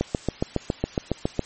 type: click train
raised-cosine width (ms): 2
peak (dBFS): -8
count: 11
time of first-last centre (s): 0.01-1.393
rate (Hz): 7.23
effects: white hiss -44 dBFS RMS until 1.45 s + MP3 32 kbps